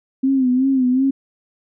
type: tone with vibrato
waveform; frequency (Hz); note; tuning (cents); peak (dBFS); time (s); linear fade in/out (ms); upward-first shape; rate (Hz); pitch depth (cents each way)
sine; 260.2; C4; -9; -13; 0.23-1.11; 10; sine; 2.7; 75
effects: none